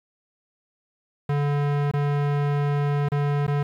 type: tone with dropouts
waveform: square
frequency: 144.3 Hz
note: D3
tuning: 30 cents flat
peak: -21 dBFS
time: 1.29-3.63 s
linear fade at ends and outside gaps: 5 ms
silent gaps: 1.914-1.936 / 3.087-3.118 / 3.467-3.478 s
effects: low-pass 2000 Hz 12 dB/octave + 9-bit